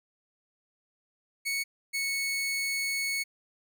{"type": "tone pair in turn", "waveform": "sawtooth", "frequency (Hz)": [2217, 2208], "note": ["C#7", "C#7"], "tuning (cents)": [0, -7], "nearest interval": "unison", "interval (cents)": 7, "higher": "first", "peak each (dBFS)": -25, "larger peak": "neither", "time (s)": [[1.45, 1.64], [1.93, 3.24]], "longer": "second", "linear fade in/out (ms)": 20, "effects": []}